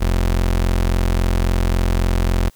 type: tone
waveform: 30% pulse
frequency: 43.65 Hz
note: F1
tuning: in tune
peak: -12 dBFS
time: 0-2.5 s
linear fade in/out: 20 ms
effects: white hiss -54 dBFS RMS until 2.55 s